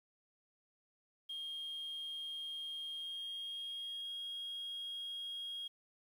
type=tone with pitch glide; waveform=sine; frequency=3230 to 3269 Hz; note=G#7 to G#7; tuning=-49 to -28 cents; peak=-39 dBFS; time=1.29-5.68 s; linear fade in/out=10 ms; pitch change=+21 cents; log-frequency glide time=2.93-4.1 s; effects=tanh soft clip ceiling -39 dBFS + 11-bit